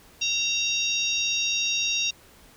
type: harmonic tone with a mistuned harmonic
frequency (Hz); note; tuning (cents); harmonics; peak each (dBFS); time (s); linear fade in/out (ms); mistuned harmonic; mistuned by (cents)
937; A#5; +9; 3 / 4 / 5 / 6 / 7; -27 / -27 / -36 / -29 / -38; 0.21-2.11; 10; 3; -37
effects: pink hiss -53 dBFS RMS until 2.56 s